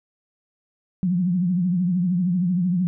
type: tone with vibrato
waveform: sine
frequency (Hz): 179.1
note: F3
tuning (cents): +44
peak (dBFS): -18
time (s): 1.03-2.87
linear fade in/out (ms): 0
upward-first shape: triangle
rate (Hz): 13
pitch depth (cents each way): 120
effects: none